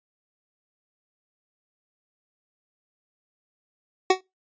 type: tone with exponential decay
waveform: 25% pulse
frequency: 374.2 Hz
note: F#4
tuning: 20 cents sharp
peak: -8 dBFS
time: 4.1-4.21 s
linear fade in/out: 5 ms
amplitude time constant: 22 ms
effects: noise-tail reverb RT60 0.2 s tail -22 dB re dry + resampled to 16000 Hz